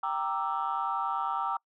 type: chord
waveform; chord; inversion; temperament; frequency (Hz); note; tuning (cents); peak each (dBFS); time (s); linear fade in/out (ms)
sine; E half-diminished seventh; first; equal with one note detuned; 784 / 932.3 / 1174.7 / 1324.6; G5 / Bb5 / D6 / E6; 0 / 0 / 0 / +8; -33; 0.03-1.57; 5
effects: noise-tail reverb RT60 0.1 s tail -26 dB re dry + tanh soft clip ceiling -20 dBFS